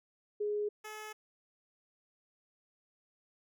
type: tone pair in turn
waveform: sine / 10% pulse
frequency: 416.6 / 428.6 Hz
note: G#4 / A4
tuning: +5 / -45 cents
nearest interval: unison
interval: 50 cents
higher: second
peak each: -31 / -35 dBFS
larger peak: first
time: 0.4-0.69 / 0.84-1.13 s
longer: neither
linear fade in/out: 10 ms
effects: none